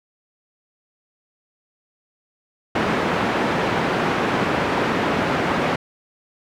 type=band-pass noise; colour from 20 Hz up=pink; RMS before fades=-21 dBFS; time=2.75-5.76 s; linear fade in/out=5 ms; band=180 to 2000 Hz; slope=12 dB/octave; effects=none